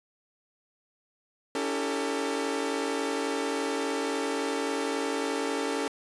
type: tone cluster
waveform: sawtooth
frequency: 282.2 / 325.8 / 397.9 / 449.1 Hz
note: C#4 / E4 / G4 / A4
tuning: +31 / -20 / +26 / +35 cents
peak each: -28 / -34 / -31 / -28 dBFS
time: 1.55-5.88 s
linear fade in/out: 2 ms
effects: resampled to 24000 Hz